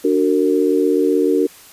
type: chord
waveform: sine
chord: D augmented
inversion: none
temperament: equal with one note detuned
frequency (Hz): 293.7 / 370 / 457.1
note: D4 / F#4 / A#4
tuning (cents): 0 / 0 / -34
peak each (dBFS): -17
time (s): 0.04-1.47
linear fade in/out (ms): 10
effects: white hiss -43 dBFS RMS until 1.72 s + resampled to 32000 Hz